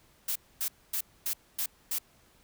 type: noise bursts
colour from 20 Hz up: blue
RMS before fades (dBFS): -31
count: 6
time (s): 0.28-1.986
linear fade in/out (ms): 5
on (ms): 76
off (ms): 250
effects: pink hiss -63 dBFS RMS until 2.43 s